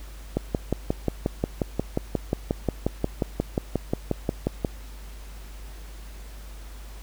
click train, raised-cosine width 2 ms, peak -9 dBFS, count 25, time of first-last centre 0.37-4.648 s, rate 5.61 Hz, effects added 50 Hz sine -38 dBFS peak until 7.02 s + pink hiss -49 dBFS RMS until 7.02 s

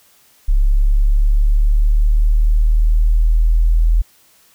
sine linear sweep, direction up, 34.65 to 41.2 Hz, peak -9 dBFS, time 0.48-4.02 s, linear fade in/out 10 ms, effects white hiss -52 dBFS RMS until 4.54 s

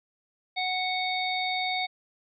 harmonic tone, 740 Hz, F#5, in tune, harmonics 1 / 3 / 5 / 6, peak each -30 / -31 / -33 / -38 dBFS, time 0.56-1.87 s, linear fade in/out 20 ms, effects none

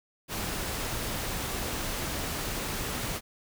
pink noise, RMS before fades -33 dBFS, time 0.28-3.21 s, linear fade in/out 50 ms, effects none

